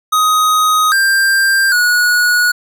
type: tone with pitch steps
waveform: square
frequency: 1254 / 1585 / 1458 Hz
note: D#6 / G6 / F#6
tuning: +13 / +19 / -26 cents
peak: -10 dBFS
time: 0.12-2.52 s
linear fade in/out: 10 ms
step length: 800 ms
effects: none